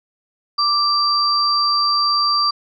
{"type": "tone pair together", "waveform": "sine", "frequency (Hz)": [1174.7, 4699], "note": ["D6", "D8"], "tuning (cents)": [0, 0], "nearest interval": "2 octaves", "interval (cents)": 2400, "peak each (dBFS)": -17, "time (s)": [0.58, 2.51], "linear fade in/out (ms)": 10, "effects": []}